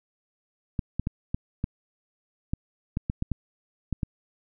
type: clicks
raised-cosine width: 5 ms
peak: -14 dBFS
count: 12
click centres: 0.792 / 0.996 / 1.071 / 1.345 / 1.641 / 2.535 / 2.971 / 3.099 / 3.224 / 3.317 / 3.927 / 4.032 s
effects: none